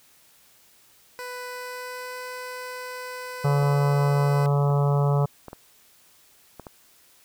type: tone with pitch glide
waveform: 15% pulse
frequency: 497.1 to 502.3 Hz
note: B4 to B4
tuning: +11 to +29 cents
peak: -27 dBFS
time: 1.19-4.46 s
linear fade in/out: 0 ms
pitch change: +18 cents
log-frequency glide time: 1.47-2.23 s
type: harmonic tone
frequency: 142.7 Hz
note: D3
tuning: 49 cents flat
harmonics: 1 / 3 / 4 / 5 / 6 / 7 / 8 / 9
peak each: -19 / -29 / -31 / -33 / -35 / -36 / -37 / -38 dBFS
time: 3.44-5.26 s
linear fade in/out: 10 ms
type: clicks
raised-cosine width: 1 ms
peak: -24 dBFS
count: 6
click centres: 3.628 / 4.703 / 5.483 / 5.531 / 6.597 / 6.668 s
effects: white hiss -57 dBFS RMS until 7.24 s